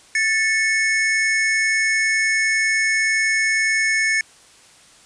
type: tone pair together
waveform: square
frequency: 1769.2 / 2199 Hz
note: A6 / C#7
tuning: +9 / -14 cents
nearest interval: major third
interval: 377 cents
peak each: -20 dBFS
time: 0.15-4.21 s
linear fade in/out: 2 ms
effects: white hiss -49 dBFS RMS until 5.05 s + resampled to 22050 Hz